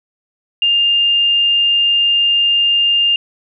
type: tone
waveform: sine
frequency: 2807 Hz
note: F7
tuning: 8 cents sharp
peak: -10 dBFS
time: 0.62-3.16 s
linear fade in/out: 2 ms
effects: none